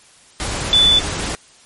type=tone in noise; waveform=sine; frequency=3486 Hz; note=A7; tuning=17 cents flat; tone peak=-9 dBFS; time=0.73-0.99 s; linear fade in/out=0 ms; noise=pink; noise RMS=-23 dBFS; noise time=0.4-1.35 s; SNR=+11 dB; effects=white hiss -48 dBFS RMS until 1.65 s + MP3 48 kbps